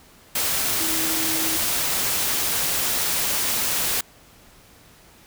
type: tone in noise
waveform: sine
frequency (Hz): 320.8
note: E4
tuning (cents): -47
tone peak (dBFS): -30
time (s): 0.8-1.57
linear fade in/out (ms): 5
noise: white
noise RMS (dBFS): -23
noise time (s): 0.35-4.01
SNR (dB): -10
effects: pink hiss -51 dBFS RMS until 5.26 s